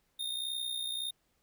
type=tone with amplitude modulation; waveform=square; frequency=3668 Hz; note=A#7; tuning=29 cents flat; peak=-32 dBFS; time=0.19-1.11 s; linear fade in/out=10 ms; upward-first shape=sine; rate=61.7 Hz; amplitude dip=60%; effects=pink hiss -75 dBFS RMS until 1.42 s